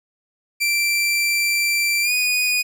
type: tone with pitch glide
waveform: sawtooth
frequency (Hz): 2349 to 2474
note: D7 to D#7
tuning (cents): 0 to -10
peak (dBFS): -14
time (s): 0.6-2.63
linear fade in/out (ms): 20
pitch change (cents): +90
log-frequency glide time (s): 2.02-2.12
effects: none